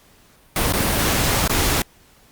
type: noise with dropouts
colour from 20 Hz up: pink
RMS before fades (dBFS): -19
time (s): 0.56-1.82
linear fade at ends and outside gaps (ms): 2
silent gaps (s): 0.725-0.735 / 1.478-1.496
effects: pink hiss -53 dBFS RMS until 2.31 s + Opus 48 kbps